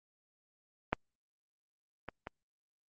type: clicks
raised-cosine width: 0.5 ms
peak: -13 / -25 / -25 dBFS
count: 3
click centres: 0.93 / 2.087 / 2.271 s
effects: Opus 32 kbps